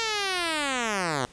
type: linear sweep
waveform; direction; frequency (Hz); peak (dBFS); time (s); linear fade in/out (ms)
5% pulse; down; 460 to 119.3; -14; 0-1.25; 0
effects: pink hiss -52 dBFS RMS until 1.32 s + resampled to 22050 Hz